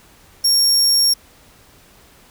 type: tone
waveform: 30% pulse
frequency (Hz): 5540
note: F8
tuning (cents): -15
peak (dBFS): -8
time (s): 0.44-1.14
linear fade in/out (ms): 10
effects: pink hiss -49 dBFS RMS until 2.3 s